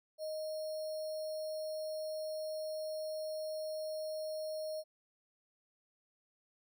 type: tone with sample-and-hold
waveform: sine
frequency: 623 Hz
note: D#5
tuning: 2 cents sharp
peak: -37 dBFS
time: 0.18-4.84 s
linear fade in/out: 50 ms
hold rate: 4900 Hz
effects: none